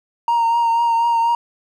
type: tone with vibrato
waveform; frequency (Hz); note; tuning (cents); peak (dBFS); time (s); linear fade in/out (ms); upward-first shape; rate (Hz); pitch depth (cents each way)
triangle; 930; A#5; -4; -11; 0.28-1.35; 2; triangle; 4.1; 29
effects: tanh soft clip ceiling -8 dBFS